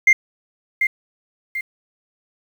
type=tone with echo; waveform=sine; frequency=2099 Hz; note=C7; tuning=5 cents sharp; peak=-6 dBFS; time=0.07-0.13 s; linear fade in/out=5 ms; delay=740 ms; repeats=2; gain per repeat=-8 dB; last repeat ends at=1.61 s; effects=tanh soft clip ceiling -6 dBFS + 7-bit